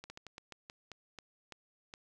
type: slowing click train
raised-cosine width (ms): 0.2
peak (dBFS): -29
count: 11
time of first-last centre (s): 0.04-1.939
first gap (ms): 60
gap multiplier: 1.24
effects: none